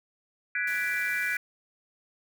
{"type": "chord", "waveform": "sine", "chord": "G# half-diminished seventh", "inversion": "third", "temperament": "equal with one note detuned", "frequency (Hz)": [1480, 1673.7, 1975.5, 2349], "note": ["F#6", "G#6", "B6", "D7"], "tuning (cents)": [0, 13, 0, 0], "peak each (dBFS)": -32, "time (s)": [0.55, 1.37], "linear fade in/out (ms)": 2}
{"type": "noise", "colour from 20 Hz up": "white", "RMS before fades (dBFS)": -44, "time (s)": [0.67, 1.37], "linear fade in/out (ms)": 5}
{"effects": []}